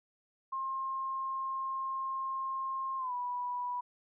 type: tone with pitch glide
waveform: sine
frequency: 1065 to 982.3 Hz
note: C6 to B5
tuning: +30 to -10 cents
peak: -33 dBFS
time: 0.52-3.81 s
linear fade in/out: 10 ms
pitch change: -140 cents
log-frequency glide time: 2.98-3.13 s
effects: none